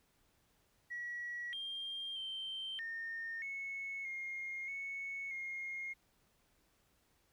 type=tone with pitch steps; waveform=sine; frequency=1925 / 3196 / 3125 / 1827 / 2199 / 2134 / 2209 / 2140 Hz; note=B6 / G7 / G7 / A#6 / C#7 / C7 / C#7 / C7; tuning=-45 / +33 / -6 / -35 / -14 / +34 / -7 / +38 cents; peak=-39 dBFS; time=0.9-5.94 s; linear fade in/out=20 ms; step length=630 ms; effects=tanh soft clip ceiling -35 dBFS + pink hiss -74 dBFS RMS until 7.32 s